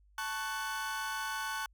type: chord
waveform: 40% pulse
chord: F# minor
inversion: first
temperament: equal with one note detuned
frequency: 880 / 1108.7 / 1493.7 Hz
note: A5 / C#6 / F#6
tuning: 0 / 0 / +16 cents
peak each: -39 / -40 / -37 dBFS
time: 0.18-1.66 s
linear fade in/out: 2 ms
effects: added 50 Hz sine -61 dBFS peak until 1.73 s